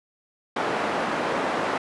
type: band-pass noise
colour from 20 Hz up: white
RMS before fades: -26 dBFS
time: 0.56-1.78 s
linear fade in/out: 5 ms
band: 230 to 1100 Hz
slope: 12 dB/octave
effects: resampled to 24000 Hz